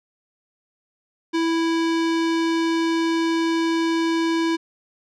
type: tone with low-pass filter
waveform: square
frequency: 329.6 Hz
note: E4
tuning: in tune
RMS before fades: -21 dBFS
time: 1.33-4.57 s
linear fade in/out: 20 ms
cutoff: 4800 Hz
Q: 0.98
effects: none